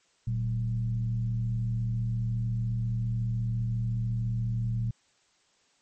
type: tone with frequency modulation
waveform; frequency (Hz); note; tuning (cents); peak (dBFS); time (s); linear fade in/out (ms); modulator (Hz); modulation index
sine; 116.54; A#2; 0; -26; 0.27-4.91; 5; 74.3; 0.49
effects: white hiss -67 dBFS RMS until 5.81 s + MP3 32 kbps